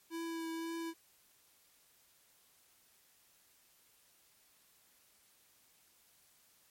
square tone with vibrato, 329.6 Hz, E4, in tune, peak -39 dBFS, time 0.1-0.94 s, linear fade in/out 50 ms, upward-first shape triangle, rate 1.9 Hz, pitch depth 16 cents each way, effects white hiss -68 dBFS RMS until 6.7 s + MP3 64 kbps

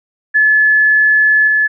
sine tone with level steps, 1721 Hz, A6, 39 cents flat, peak -7 / -9 dBFS, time 0.34-1.68 s, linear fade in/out 20 ms, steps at 1.47 s, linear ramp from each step 10 ms, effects none

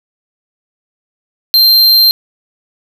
square tone, 4158 Hz, C8, 12 cents flat, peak -5 dBFS, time 1.54-2.11 s, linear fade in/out 0 ms, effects none

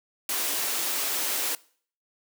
white high-pass noise, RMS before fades -28 dBFS, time 0.29-1.55 s, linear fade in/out 2 ms, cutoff 250 Hz, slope 48 dB/octave, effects noise-tail reverb RT60 0.5 s tail -22 dB re dry

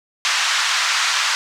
pink band-pass noise, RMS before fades -19 dBFS, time 0.25-1.35 s, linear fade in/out 0 ms, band 1100 to 6700 Hz, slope 24 dB/octave, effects none

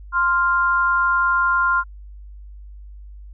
sine tone pair together, 1048 / 1397 Hz, C6 / F6, +2 / 0 cents, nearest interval perfect fourth, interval 498 cents, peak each -19 / -17 dBFS, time 0.12-1.84 s, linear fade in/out 50 ms, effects added 50 Hz sine -36 dBFS peak until 3.33 s

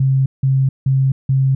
sine tone bursts, 133.9 Hz, C3, 40 cents sharp, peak -11 dBFS, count 4, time 0-1.55 s, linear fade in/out 5 ms, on 260 ms, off 170 ms, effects none

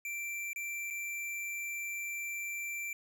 square tone with dropouts, 2349 Hz, D7, in tune, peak -37 dBFS, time 0.05-2.93 s, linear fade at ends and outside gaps 2 ms, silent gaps 0.532-0.56 / 0.903-0.907 s, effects none

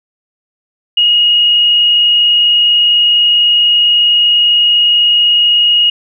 sine tone with frequency modulation, 2878 Hz, F#7, 49 cents flat, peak -6 dBFS, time 0.97-5.9 s, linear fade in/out 5 ms, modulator 31.8 Hz, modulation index 0.61, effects none

